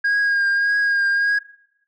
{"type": "tone with vibrato", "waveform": "sine", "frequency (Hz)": 1627, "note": "G#6", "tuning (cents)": -36, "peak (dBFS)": -13, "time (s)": [0.04, 1.39], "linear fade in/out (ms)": 10, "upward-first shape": "triangle", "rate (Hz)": 1.7, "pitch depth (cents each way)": 28, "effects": ["noise-tail reverb RT60 0.8 s tail -21 dB re dry", "tanh soft clip ceiling -15 dBFS"]}